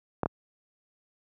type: clicks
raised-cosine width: 1 ms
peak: -12 dBFS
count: 2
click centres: 0.233 / 0.259 s
effects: high-pass 80 Hz 12 dB/octave